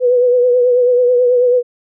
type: tone with vibrato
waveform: sine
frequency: 493.9 Hz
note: B4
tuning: in tune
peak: -8 dBFS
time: 0-1.63 s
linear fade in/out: 50 ms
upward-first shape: triangle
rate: 9.2 Hz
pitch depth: 47 cents each way
effects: none